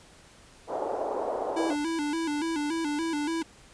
pink band-pass noise, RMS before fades -31 dBFS, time 0.67-1.76 s, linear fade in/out 50 ms, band 430 to 800 Hz, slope 24 dB/octave
square tone with vibrato, 311.1 Hz, D#4, in tune, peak -28 dBFS, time 1.56-3.43 s, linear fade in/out 10 ms, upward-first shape square, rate 3.5 Hz, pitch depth 98 cents each way
effects pink hiss -54 dBFS RMS until 3.73 s + resampled to 22050 Hz

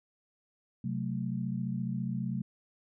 sine chord, F# diminished, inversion second, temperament equal, 130.81 / 185 / 220 Hz, C3 / F#3 / A3, 0 / 0 / 0 cents, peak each -35 / -35 / -36 dBFS, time 0.84-2.42 s, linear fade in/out 5 ms, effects none

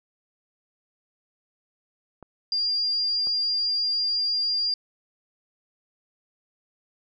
clicks, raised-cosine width 1 ms, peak -29 dBFS, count 2, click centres 2.227 / 3.271 s
sine tone, 4798 Hz, D8, 36 cents sharp, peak -22 dBFS, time 2.52-4.74 s, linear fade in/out 2 ms
effects none

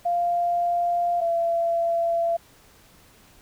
sine tone pair in turn, 696 / 676.2 Hz, F5 / E5, -6 / +44 cents, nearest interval unison, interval 50 cents, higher first, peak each -20 dBFS, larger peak neither, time 0.05-1.21 / 1.21-2.37 s, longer neither, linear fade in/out 10 ms, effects pink hiss -54 dBFS RMS until 3.41 s

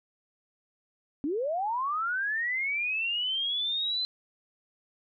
sine linear sweep, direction up, 264.7 to 4077 Hz, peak -27 dBFS, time 1.24-4.05 s, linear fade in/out 0 ms, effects none

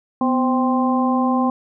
harmonic tone with a mistuned harmonic, 261.6 Hz, C4, in tune, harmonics 1 / 2 / 3 / 4, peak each -17 / -26 / -23 / -23 dBFS, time 0.21-1.5 s, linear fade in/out 2 ms, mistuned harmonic 1, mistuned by -78 cents, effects none

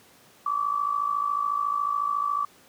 sine tone with amplitude modulation, 1153 Hz, D6, 32 cents flat, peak -20 dBFS, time 0.46-2.45 s, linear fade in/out 5 ms, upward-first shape sine, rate 54 Hz, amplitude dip 75%, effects pink hiss -55 dBFS RMS until 2.68 s + high-pass 150 Hz 12 dB/octave

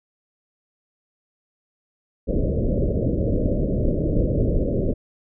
pink low-pass noise, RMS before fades -21 dBFS, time 2.27-4.94 s, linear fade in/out 20 ms, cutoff 610 Hz, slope 96 dB/octave, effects none

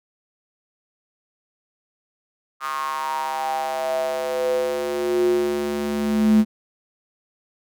square tone with high-pass filter sweep, 72.3 Hz, D2, 27 cents flat, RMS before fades -22 dBFS, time 2.6-6.45 s, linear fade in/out 50 ms, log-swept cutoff 1200 to 210 Hz, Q 8.3, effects none

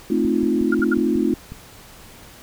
sine chord, F dominant seventh, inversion first, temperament equal, 220 / 261.6 / 311.1 / 349.2 Hz, A3 / C4 / Eb4 / F4, 0 / 0 / 0 / 0 cents, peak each -22 dBFS, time 0.1-1.34 s, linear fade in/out 5 ms
click train, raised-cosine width 5 ms, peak -21 dBFS, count 8, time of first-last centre 0.25-1.52 s, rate 5.51 Hz
sine tone bursts, 1417 Hz, F6, 25 cents sharp, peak -19 dBFS, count 3, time 0.72-0.94 s, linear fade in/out 5 ms, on 26 ms, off 71 ms
effects pink hiss -44 dBFS RMS until 2.42 s

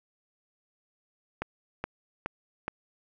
click train, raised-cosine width 0.5 ms, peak -16 dBFS, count 4, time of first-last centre 1.42-2.681 s, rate 2.38 Hz, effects none

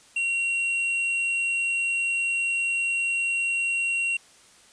sine tone with tanh clipping, 2745 Hz, F7, 31 cents flat, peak -24 dBFS, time 0.16-4.17 s, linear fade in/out 5 ms, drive 6 dB, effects white hiss -54 dBFS RMS until 4.72 s + resampled to 22050 Hz

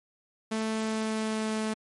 sawtooth tone with pitch glide, 220.1 to 217.8 Hz, A3 to A3, +1 to -17 cents, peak -24 dBFS, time 0.51-1.74 s, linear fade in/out 10 ms, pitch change -18 cents, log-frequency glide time 0.72-1.55 s, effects MP3 48 kbps

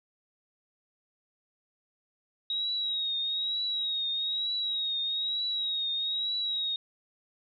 sine tone with vibrato, 3800 Hz, A#7, 33 cents sharp, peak -28 dBFS, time 2.5-6.76 s, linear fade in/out 2 ms, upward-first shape triangle, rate 1.1 Hz, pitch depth 63 cents each way, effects none

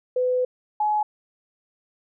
sine tone pair in turn, 503 / 845.9 Hz, B4 / G#5, +32 / +32 cents, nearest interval major sixth, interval 900 cents, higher second, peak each -19 dBFS, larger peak neither, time 0.16-0.45 / 0.8-1.03 s, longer first, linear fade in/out 5 ms, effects none

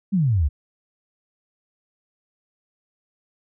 sine exponential sweep, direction down, 210 to 65.5 Hz, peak -16 dBFS, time 0.12-0.49 s, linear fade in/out 20 ms, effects none

